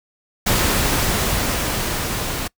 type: noise with level ramp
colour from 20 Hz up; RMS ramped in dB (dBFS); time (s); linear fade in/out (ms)
pink; -17 to -25; 0.46-2.48; 10
effects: noise-tail reverb RT60 0.1 s tail -24 dB re dry